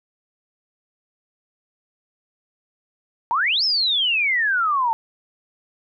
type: exponential two-way sweep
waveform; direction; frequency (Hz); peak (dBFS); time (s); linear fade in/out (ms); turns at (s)
sine; up then down; 880 to 5410 to 880; -17; 3.31-4.93; 0; 3.64
effects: none